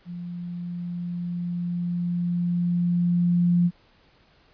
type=tone with level ramp; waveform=sine; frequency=174.61 Hz; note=F3; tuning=in tune; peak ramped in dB=-32 to -16 dBFS; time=0.05-3.71 s; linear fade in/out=50 ms; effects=pink hiss -59 dBFS RMS until 4.53 s + resampled to 11025 Hz